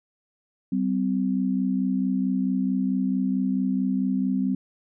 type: tone pair together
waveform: sine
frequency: 192.76 / 257.3 Hz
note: G3 / C4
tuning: -29 / -29 cents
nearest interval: perfect fourth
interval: 500 cents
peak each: -24 dBFS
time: 0.72-4.55 s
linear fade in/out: 5 ms
effects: none